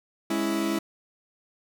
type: chord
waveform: 40% pulse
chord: C# minor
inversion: second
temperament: equal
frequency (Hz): 207.7 / 277.2 / 329.6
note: G#3 / C#4 / E4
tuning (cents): 0 / 0 / 0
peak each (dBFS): -29 / -31 / -26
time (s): 0.3-0.79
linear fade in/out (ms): 5
effects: none